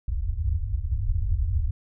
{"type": "low-pass noise", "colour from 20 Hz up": "white", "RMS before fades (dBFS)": -25, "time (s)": [0.08, 1.71], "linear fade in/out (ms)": 5, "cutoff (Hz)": 100, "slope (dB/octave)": 96, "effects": []}